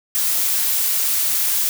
blue noise, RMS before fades -19 dBFS, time 0.15-1.69 s, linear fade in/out 0 ms, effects none

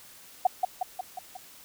sine tone with echo, 740 Hz, F#5, in tune, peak -16 dBFS, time 0.45-0.47 s, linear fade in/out 5 ms, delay 180 ms, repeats 5, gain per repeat -4 dB, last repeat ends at 1.37 s, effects white hiss -51 dBFS RMS until 1.64 s

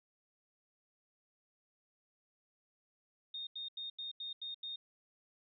sine tone bursts, 3684 Hz, A#7, 21 cents flat, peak -40 dBFS, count 7, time 3.34-4.76 s, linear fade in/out 5 ms, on 130 ms, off 85 ms, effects none

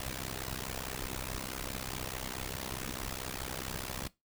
pink noise with amplitude modulation, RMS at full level -35 dBFS, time 0-4.08 s, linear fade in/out 2 ms, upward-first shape sine, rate 64.7 Hz, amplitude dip 100%, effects noise-tail reverb RT60 0.2 s tail -20 dB re dry

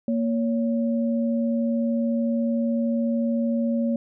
sine tone pair together, 232.6 / 560.8 Hz, A#3 / C#5, -4 / +20 cents, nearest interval octave + minor third, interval 1524 cents, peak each -21 / -29 dBFS, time 0.08-3.96 s, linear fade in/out 2 ms, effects none

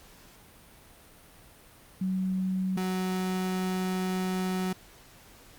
sine / 35% pulse tone pair in turn, 187.4 / 185.57 Hz, F#3 / F#3, +22 / +5 cents, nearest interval unison, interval 17 cents, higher first, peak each -26 dBFS, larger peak neither, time 2.01-2.77 / 2.77-4.73 s, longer second, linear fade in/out 5 ms, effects pink hiss -54 dBFS RMS until 5.58 s + Opus 48 kbps

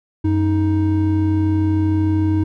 triangle tone pair together, 93.5 / 313.5 Hz, F#2 / D#4, +19 / +13 cents, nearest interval octave + major sixth, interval 2094 cents, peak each -15 dBFS, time 0.24-2.44 s, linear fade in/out 10 ms, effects none

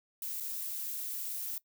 violet noise with dropouts, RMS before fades -38 dBFS, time 0.22-1.58 s, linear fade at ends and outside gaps 2 ms, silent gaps 0.402-0.406 s, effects noise-tail reverb RT60 0.1 s tail -20 dB re dry

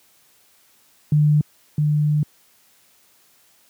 sine tone pair in turn, 149.7 / 149.7 Hz, D3 / D3, +33 / +33 cents, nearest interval unison, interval 0 cents, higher neither, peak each -12 / -15 dBFS, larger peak first, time 1.12-1.41 / 1.78-2.23 s, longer second, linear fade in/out 2 ms, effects white hiss -57 dBFS RMS until 3.69 s + high-pass 80 Hz 12 dB/octave

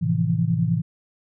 sine chord, F major seventh, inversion first, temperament equal, 110 / 130.81 / 164.81 / 174.61 Hz, A2 / C3 / E3 / F3, 0 / 0 / 0 / 0 cents, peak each -25 / -26 / -21 / -27 dBFS, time 0.01-0.82 s, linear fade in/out 20 ms, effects none

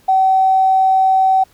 triangle tone with tanh clipping, 762 Hz, G5, 49 cents flat, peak -9 dBFS, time 0.08-1.44 s, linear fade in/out 10 ms, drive 3 dB, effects pink hiss -52 dBFS RMS until 1.53 s

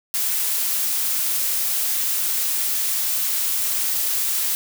blue noise, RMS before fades -22 dBFS, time 0.14-4.55 s, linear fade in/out 0 ms, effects none

